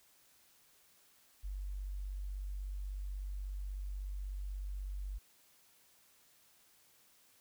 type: tone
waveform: sine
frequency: 48.17 Hz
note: G1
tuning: 30 cents flat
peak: -38 dBFS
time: 1.43-5.19 s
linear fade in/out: 20 ms
effects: white hiss -67 dBFS RMS until 7.4 s